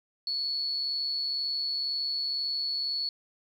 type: tone with amplitude modulation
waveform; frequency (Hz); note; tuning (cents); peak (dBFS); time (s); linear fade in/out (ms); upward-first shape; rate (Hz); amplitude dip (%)
sine; 4407; C#8; -11; -26; 0.27-3.09; 2; sine; 142; 45
effects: 10-bit